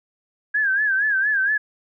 sine tone with vibrato, 1633 Hz, G#6, 30 cents flat, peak -17 dBFS, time 0.54-1.58 s, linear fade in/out 10 ms, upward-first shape sine, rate 4.3 Hz, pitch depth 110 cents each way, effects none

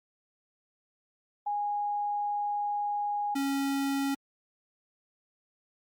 sine / square tone pair in turn, 824 / 275.9 Hz, G#5 / C#4, -14 / -8 cents, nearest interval octave + perfect fifth, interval 1894 cents, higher first, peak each -28 dBFS, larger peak neither, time 1.46-3.35 / 3.35-4.15 s, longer first, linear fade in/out 10 ms, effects Opus 48 kbps

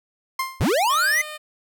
30% pulse tone with exponential decay, 1053 Hz, C6, 11 cents sharp, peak -17 dBFS, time 0.39-0.68 s, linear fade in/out 5 ms, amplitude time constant 63 ms
square linear sweep, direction up, 42.29 to 2097 Hz, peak -18 dBFS, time 0.6-1.22 s, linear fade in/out 10 ms
10% pulse tone, 609 Hz, D#5, 37 cents flat, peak -24 dBFS, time 0.89-1.38 s, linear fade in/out 20 ms
effects none

